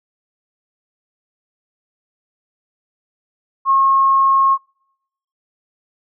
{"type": "tone", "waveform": "sine", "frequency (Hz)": 1083, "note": "C#6", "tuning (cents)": -41, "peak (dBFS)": -10, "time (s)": [3.65, 4.58], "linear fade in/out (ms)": 50, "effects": ["noise-tail reverb RT60 0.8 s tail -26 dB re dry"]}